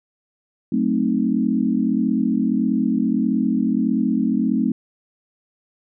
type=chord; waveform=sine; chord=F# diminished seventh; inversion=none; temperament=equal; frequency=185 / 220 / 261.6 / 311.1 Hz; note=F#3 / A3 / C4 / Eb4; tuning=0 / 0 / 0 / 0 cents; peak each=-25 / -20 / -21 / -25 dBFS; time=0.72-4.72 s; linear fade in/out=5 ms; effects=none